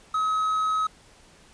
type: tone with quantisation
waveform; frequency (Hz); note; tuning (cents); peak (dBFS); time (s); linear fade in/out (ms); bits
triangle; 1276; D#6; +43; -20; 0.14-0.87; 5; 8
effects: pink hiss -54 dBFS RMS until 1.53 s + resampled to 22050 Hz